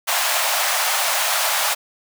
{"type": "high-pass noise", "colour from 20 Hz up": "pink", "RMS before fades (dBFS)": -20, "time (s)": [0.07, 1.75], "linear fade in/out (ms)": 20, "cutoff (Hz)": 620, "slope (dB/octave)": 48, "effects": []}